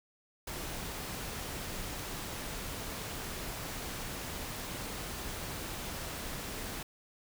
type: noise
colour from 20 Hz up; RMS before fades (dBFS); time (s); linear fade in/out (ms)
pink; -40; 0.47-6.83; 5
effects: none